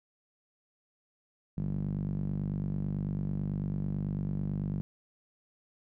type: tone with band-pass filter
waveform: sawtooth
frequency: 49.06 Hz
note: G1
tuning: 2 cents sharp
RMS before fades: -33 dBFS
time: 1.57-4.81 s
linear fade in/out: 0 ms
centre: 170 Hz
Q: 3.9
effects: none